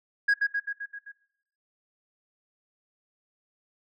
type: tone with echo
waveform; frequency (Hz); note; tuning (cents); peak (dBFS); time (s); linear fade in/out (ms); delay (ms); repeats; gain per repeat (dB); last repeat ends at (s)
sine; 1647; G#6; -15; -16; 0.28-0.34; 10; 130; 6; -4; 1.12
effects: noise-tail reverb RT60 0.8 s tail -20 dB re dry + tanh soft clip ceiling -18 dBFS